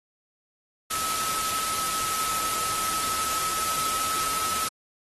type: tone in noise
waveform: sine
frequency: 1294 Hz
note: E6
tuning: 32 cents flat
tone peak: -30 dBFS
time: 0.9-4.69 s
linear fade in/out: 10 ms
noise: white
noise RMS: -29 dBFS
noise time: 0.9-4.69 s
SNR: -4 dB
effects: AAC 32 kbps